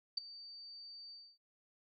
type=tone with ADSR envelope; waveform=sine; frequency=4611 Hz; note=D8; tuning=33 cents flat; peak=-30 dBFS; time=0.17-1.38 s; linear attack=7 ms; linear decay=11 ms; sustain=-19 dB; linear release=270 ms; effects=none